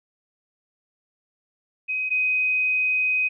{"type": "tone pair in turn", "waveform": "sine", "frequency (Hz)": [2521, 2512], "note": ["D#7", "D#7"], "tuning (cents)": [22, 16], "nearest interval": "unison", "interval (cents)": 6, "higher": "first", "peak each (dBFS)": [-23, -19], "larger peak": "second", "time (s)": [[1.88, 2.1], [2.1, 3.29]], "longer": "second", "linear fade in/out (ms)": 20, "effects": []}